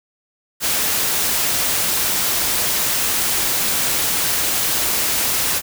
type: noise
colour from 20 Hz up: white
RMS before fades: -19 dBFS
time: 0.6-5.62 s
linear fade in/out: 50 ms
effects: none